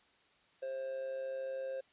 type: tone with amplitude modulation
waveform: triangle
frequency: 531 Hz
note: C5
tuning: 25 cents sharp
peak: -33 dBFS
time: 0.62-1.81 s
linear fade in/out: 10 ms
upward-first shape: sine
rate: 133 Hz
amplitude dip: 45%
effects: white hiss -68 dBFS RMS until 1.92 s + resampled to 8000 Hz